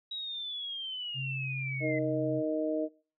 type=linear sweep; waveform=sine; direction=down; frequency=3853 to 2023 Hz; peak=-35 dBFS; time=0.11-1.99 s; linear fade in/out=5 ms
type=tone; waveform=sine; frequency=133.2 Hz; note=C3; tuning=31 cents sharp; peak=-34 dBFS; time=1.14-2.43 s; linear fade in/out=50 ms
type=harmonic tone; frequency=155.56 Hz; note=D#3; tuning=in tune; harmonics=2 / 3 / 4; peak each=-32 / -35 / -32 dBFS; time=1.8-2.89 s; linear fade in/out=50 ms
effects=noise-tail reverb RT60 0.4 s tail -23 dB re dry